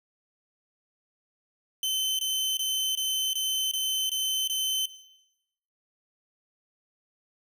sawtooth tone bursts, 3067 Hz, G7, 38 cents flat, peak -23 dBFS, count 8, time 1.83-4.857 s, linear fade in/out 2 ms, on 360 ms, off 21 ms, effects noise-tail reverb RT60 0.9 s tail -17 dB re dry

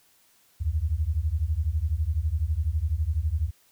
sine beating tone pair, 72.3 / 84.3 Hz, D2 / E2, -27 / +39 cents, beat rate 12 Hz, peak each -26 dBFS, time 0.6-3.51 s, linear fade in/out 20 ms, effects white hiss -62 dBFS RMS until 3.71 s

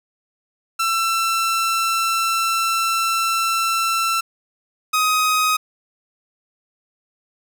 sawtooth tone pair in turn, 1340 / 1256.7 Hz, E6 / D#6, +28 / +17 cents, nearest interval minor second, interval 111 cents, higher first, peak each -14 / -12 dBFS, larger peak second, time 0.79-4.21 / 4.93-5.57 s, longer first, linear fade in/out 10 ms, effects none

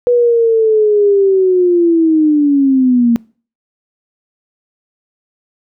sine linear sweep, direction down, 490.4 to 230.2 Hz, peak -7 dBFS, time 0.07-3.16 s, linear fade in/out 0 ms, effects noise-tail reverb RT60 0.4 s tail -24 dB re dry

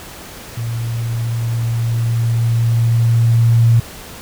sine tone with level ramp, 116 Hz, A#2, 8 cents flat, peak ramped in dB -19 to -7 dBFS, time 0.57-3.8 s, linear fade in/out 5 ms, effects pink hiss -34 dBFS RMS until 4.21 s

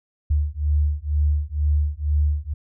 sine beating tone pair, 73.2 / 75.3 Hz, D2 / D2, -5 / +44 cents, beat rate 2.1 Hz, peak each -21 dBFS, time 0.3-2.54 s, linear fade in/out 10 ms, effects none

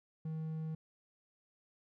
triangle tone, 158.5 Hz, D#3, 32 cents sharp, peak -35 dBFS, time 0.25-0.75 s, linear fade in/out 5 ms, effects none

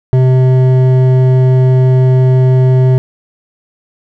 sine tone with hard clipping, 129 Hz, C3, 24 cents flat, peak -7 dBFS, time 0.13-2.98 s, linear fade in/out 0 ms, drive 10 dB, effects none

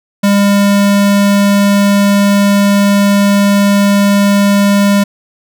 square tone, 201.2 Hz, G3, 45 cents sharp, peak -7 dBFS, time 0.23-5.04 s, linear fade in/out 10 ms, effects none

